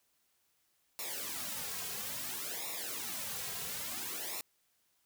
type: noise with flanger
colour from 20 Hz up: white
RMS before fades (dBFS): -40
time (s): 0.99-4.41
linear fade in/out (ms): 0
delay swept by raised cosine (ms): 0.64 to 3.44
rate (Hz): 0.59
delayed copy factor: -0.9
effects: white hiss -75 dBFS RMS until 5.05 s